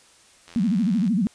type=click train; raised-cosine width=0.2 ms; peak=-27 dBFS; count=52; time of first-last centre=0.48-1.078 s; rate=85.3 Hz
type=tone with vibrato; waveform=sine; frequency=207.4 Hz; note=G#3; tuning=2 cents flat; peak=-18 dBFS; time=0.56-1.27 s; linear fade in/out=0 ms; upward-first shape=sine; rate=13 Hz; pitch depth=280 cents each way
effects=white hiss -54 dBFS RMS until 1.34 s + resampled to 22050 Hz